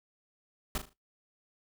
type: noise with echo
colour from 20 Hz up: pink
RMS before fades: -32 dBFS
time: 0.75-0.78 s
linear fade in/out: 2 ms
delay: 38 ms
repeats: 4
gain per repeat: -9 dB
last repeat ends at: 0.932 s
effects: noise-tail reverb RT60 0.2 s tail -20 dB re dry